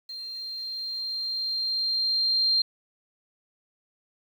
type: tone with level ramp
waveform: sine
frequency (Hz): 4181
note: C8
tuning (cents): -2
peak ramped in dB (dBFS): -35 to -19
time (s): 0.09-2.62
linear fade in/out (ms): 5
effects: 9-bit